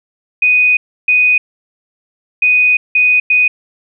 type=tone bursts at uneven times; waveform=sine; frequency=2489 Hz; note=D#7; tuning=in tune; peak=-7 dBFS; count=5; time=0.42-0.77 / 1.08-1.38 / 2.42-2.77 / 2.95-3.2 / 3.3-3.48 s; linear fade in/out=5 ms; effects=none